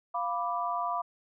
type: chord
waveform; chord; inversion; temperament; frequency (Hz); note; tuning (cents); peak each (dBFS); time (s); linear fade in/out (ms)
sine; B diminished; second; equal; 698.5 / 987.8 / 1174.7; F5 / B5 / D6; 0 / 0 / 0; -33; 0.14-1.02; 10
effects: none